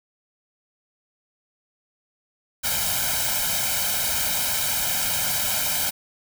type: noise with comb filter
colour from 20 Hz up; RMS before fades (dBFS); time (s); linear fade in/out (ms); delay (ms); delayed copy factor
white; -24; 2.63-5.91; 20; 1.3; +0.9
effects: none